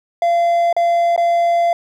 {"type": "tone with dropouts", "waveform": "triangle", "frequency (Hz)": 686, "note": "F5", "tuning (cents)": -31, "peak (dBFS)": -10, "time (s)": [0.22, 1.73], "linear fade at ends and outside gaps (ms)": 2, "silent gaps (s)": [[0.728, 0.765], [1.163, 1.177]], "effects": []}